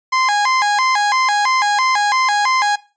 30% pulse tone with vibrato, 926 Hz, A#5, 12 cents flat, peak -11 dBFS, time 0.12-2.76 s, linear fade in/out 10 ms, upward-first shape square, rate 3 Hz, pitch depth 200 cents each way, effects noise-tail reverb RT60 0.3 s tail -18 dB re dry + resampled to 16000 Hz

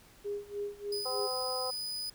sine tone with tremolo, 408.4 Hz, G#4, 29 cents flat, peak -32 dBFS, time 0.24-1.28 s, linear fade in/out 20 ms, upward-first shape sine, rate 3.3 Hz, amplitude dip 90%
40% pulse tone, 4976 Hz, D#8, 1 cent flat, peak -34 dBFS, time 0.92-2.1 s, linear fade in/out 5 ms
harmonic tone, 255.7 Hz, C4, 40 cents flat, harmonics 2 / 3 / 4 / 5, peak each -36 / -40 / -42 / -44 dBFS, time 1.05-1.71 s, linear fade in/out 10 ms
effects pink hiss -59 dBFS RMS until 2.14 s

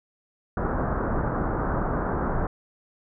pink low-pass noise, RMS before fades -26 dBFS, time 0.57-2.47 s, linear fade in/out 2 ms, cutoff 1500 Hz, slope 48 dB/octave, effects none

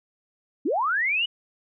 sine linear sweep, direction up, 235 to 2977 Hz, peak -21 dBFS, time 0.65-1.26 s, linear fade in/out 10 ms, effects none

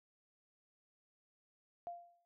sine tone with exponential decay, 694 Hz, F5, 11 cents flat, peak -39 dBFS, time 1.87-2.25 s, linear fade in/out 0 ms, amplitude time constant 81 ms, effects none

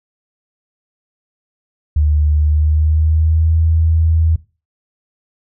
sine tone with pitch glide, 75.1 to 80.96 Hz, D2 to E2, +39 to -31 cents, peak -10 dBFS, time 1.96-4.36 s, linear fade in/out 5 ms, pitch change +130 cents, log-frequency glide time 2.39-3.55 s, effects noise-tail reverb RT60 0.3 s tail -18 dB re dry

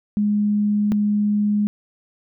sine tone pair in turn, 207.7 / 207.7 Hz, G#3 / G#3, 0 / 0 cents, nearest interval unison, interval 0 cents, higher neither, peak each -16 dBFS, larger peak neither, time 0.17-0.92 / 0.92-1.67 s, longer neither, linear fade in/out 0 ms, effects none

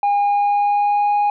sine tone with pitch glide, 813 to 823.9 Hz, G#5 to G#5, -37 to -14 cents, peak -11 dBFS, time 0.03-1.3 s, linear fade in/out 2 ms, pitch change +23 cents, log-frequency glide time 0.18-1.14 s, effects tanh soft clip ceiling -13 dBFS

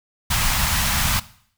pink band-stop noise, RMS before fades -20 dBFS, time 0.3-1.2 s, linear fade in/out 10 ms, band 190 to 810 Hz, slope 24 dB/octave, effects noise-tail reverb RT60 0.6 s tail -18 dB re dry

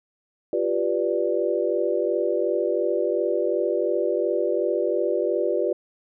sine chord, G dominant seventh, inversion third, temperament equal, 349.2 / 392 / 493.9 / 587.3 Hz, F4 / G4 / B4 / D5, 0 / 0 / 0 / 0 cents, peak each -26 dBFS, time 0.53-5.73 s, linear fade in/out 2 ms, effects none

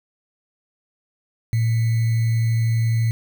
sine tone with sample-and-hold, 114 Hz, A#2, 38 cents flat, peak -16 dBFS, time 1.53-3.11 s, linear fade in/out 0 ms, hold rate 2100 Hz, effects none

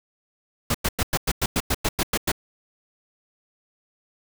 pink noise bursts, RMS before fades -22 dBFS, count 12, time 0.7-2.318 s, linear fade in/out 5 ms, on 45 ms, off 98 ms, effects none

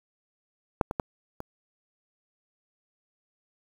clicks, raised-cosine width 1 ms, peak -7 / -17 / -12 / -22 dBFS, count 4, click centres 0.812 / 0.911 / 0.998 / 1.404 s, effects 7-bit

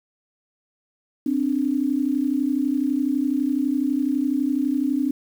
sine tone pair together, 261.6 / 293.6 Hz, C4 / D4, 0 / 0 cents, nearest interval major second, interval 200 cents, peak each -22 dBFS, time 1.26-5.11 s, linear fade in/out 5 ms, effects 8-bit

